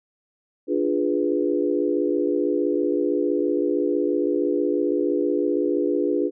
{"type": "chord", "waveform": "sine", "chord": "D diminished seventh", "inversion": "none", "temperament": "equal", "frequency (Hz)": [293.7, 349.2, 415.3, 493.9], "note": ["D4", "F4", "Ab4", "Cb5"], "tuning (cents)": [0, 0, 0, 0], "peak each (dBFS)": [-24, -24, -25, -27], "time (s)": [0.67, 6.31], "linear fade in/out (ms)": 50, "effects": []}